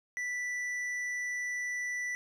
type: tone with hard clipping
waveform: sine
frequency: 1972 Hz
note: B6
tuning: 3 cents flat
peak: -34 dBFS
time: 0.17-2.15 s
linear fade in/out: 0 ms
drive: 6 dB
effects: none